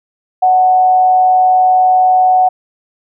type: tone with frequency modulation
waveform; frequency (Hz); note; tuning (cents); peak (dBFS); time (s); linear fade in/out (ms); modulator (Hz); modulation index
sine; 740; F#5; 0; -6; 0.42-2.49; 10; 148; 0.2
effects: none